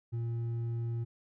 sine tone with hard clipping, 116.54 Hz, A#2, in tune, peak -33 dBFS, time 0.12-1.05 s, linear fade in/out 20 ms, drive 4 dB, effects none

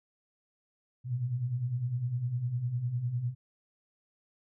sine beating tone pair, 114.9 / 124.8 Hz, A#2 / B2, -25 / +19 cents, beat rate 9.9 Hz, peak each -37 / -30 dBFS, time 1.04-3.35 s, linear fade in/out 50 ms, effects none

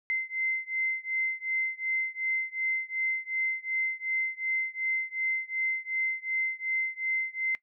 sine beating tone pair, 2071 / 2073.7 Hz, C7 / C7, -18 / -16 cents, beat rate 2.7 Hz, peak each -31 / -32 dBFS, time 0.1-7.55 s, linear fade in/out 0 ms, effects noise-tail reverb RT60 0.1 s tail -20 dB re dry

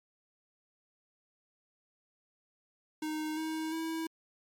square tone with pitch steps, 309.6 / 316.8 / 324.2 Hz, D#4 / D#4 / E4, -9 / +31 / -29 cents, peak -34 dBFS, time 3.02-4.07 s, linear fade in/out 5 ms, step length 350 ms, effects MP3 64 kbps

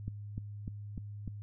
click train, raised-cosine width 5 ms, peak -26 dBFS, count 5, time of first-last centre 0.08-1.278 s, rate 3.34 Hz, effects noise-tail reverb RT60 0.1 s tail -25 dB re dry + added 103 Hz sine -41 dBFS peak until 1.42 s

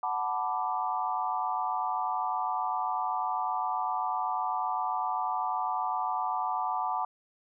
sine chord, B minor seventh, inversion second, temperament equal, 740 / 880 / 987.8 / 1174.7 Hz, F#5 / A5 / B5 / D6, 0 / 0 / 0 / 0 cents, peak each -33 / -33 / -34 / -34 dBFS, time 0.03-7.05 s, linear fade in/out 2 ms, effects none

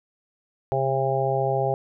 harmonic tone with a mistuned harmonic, 134.5 Hz, C3, 48 cents sharp, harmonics 1 / 3 / 4 / 5 / 6, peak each -27 / -27 / -27 / -27 / -27 dBFS, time 0.72-1.74 s, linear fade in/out 0 ms, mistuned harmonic 1, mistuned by -24 cents, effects none

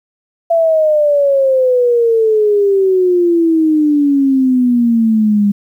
sine exponential sweep, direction down, 675 to 200.8 Hz, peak -8 dBFS, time 0.5-5.52 s, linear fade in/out 10 ms, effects 8-bit

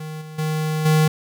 square tone with level steps, 155.56 Hz, D#3, in tune, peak -30 / -35 / -21 / -14 dBFS, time 0-1.08 s, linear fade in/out 5 ms, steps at 0.21 / 0.38 / 0.85 s, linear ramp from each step 10 ms, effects 9-bit

